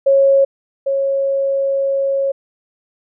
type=tone pair in turn; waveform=sine; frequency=548 / 548 Hz; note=C#5 / C#5; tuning=-20 / -20 cents; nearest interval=unison; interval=0 cents; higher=neither; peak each=-8 / -14 dBFS; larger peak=first; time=0.06-0.45 / 0.86-2.32 s; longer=second; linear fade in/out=10 ms; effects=none